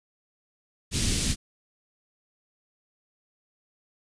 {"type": "band-stop noise", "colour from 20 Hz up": "pink", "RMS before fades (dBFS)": -25, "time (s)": [0.91, 1.36], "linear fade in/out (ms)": 50, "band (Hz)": [230, 3400], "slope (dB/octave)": 12, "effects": ["resampled to 22050 Hz"]}